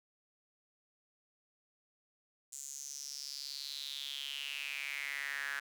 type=tone with high-pass filter sweep; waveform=sawtooth; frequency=140.6 Hz; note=C#3; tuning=25 cents sharp; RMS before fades=-42 dBFS; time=2.52-5.6 s; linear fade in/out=10 ms; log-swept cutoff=7400 to 1600 Hz; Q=6.4; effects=none